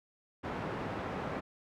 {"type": "band-pass noise", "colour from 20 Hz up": "pink", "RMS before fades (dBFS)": -38, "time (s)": [0.43, 1.41], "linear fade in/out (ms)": 20, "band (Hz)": [120, 1500], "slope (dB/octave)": 12, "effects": []}